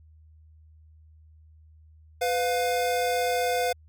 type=tone pair together; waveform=square; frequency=499.9 / 707 Hz; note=B4 / F5; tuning=+21 / +21 cents; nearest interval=tritone; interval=600 cents; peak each=-27 dBFS; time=2.21-3.73 s; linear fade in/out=10 ms; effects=added 78 Hz sine -51 dBFS peak until 3.88 s